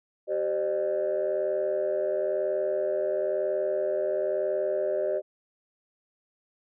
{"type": "tone cluster", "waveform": "sine", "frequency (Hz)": [386.8, 524, 605], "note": ["G4", "C5", "D#5"], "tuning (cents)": [-23, 2, -49], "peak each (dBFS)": [-29, -30, -26], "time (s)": [0.27, 5.22], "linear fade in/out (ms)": 50, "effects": ["tanh soft clip ceiling -19 dBFS"]}